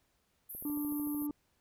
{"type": "band-pass noise", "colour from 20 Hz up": "white", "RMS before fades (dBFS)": -45, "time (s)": [0.49, 1.27], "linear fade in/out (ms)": 10, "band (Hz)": [11000, 14000], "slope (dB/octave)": 96}
{"type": "click train", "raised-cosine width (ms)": 2, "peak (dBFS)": -38, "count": 11, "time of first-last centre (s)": [0.55, 1.296], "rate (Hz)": 13.4}
{"type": "harmonic tone", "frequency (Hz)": 293.7, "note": "D4", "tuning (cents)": 0, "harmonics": [1, 3, 4], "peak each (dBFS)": [-33, -54, -56], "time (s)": [0.65, 1.31], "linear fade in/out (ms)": 2}
{"effects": ["pink hiss -75 dBFS RMS until 1.6 s"]}